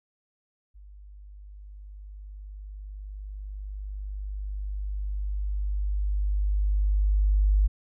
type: tone with level ramp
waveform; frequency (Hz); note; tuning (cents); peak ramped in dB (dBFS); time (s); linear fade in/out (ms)
sine; 50.1; G1; +38; -45 to -17; 0.74-7.68; 20
effects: none